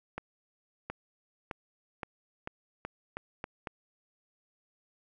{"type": "accelerating click train", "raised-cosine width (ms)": 0.5, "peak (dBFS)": -21, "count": 9, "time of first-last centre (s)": [0.18, 3.672], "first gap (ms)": 720, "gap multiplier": 0.85, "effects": []}